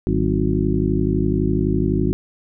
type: harmonic tone with a mistuned harmonic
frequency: 51.91 Hz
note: G#1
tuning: in tune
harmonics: 1 / 2 / 3 / 4 / 5 / 6 / 7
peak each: -24 / -24 / -24 / -24 / -24 / -24 / -24 dBFS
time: 0.07-2.13 s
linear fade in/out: 0 ms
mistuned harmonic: 4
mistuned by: -130 cents
effects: none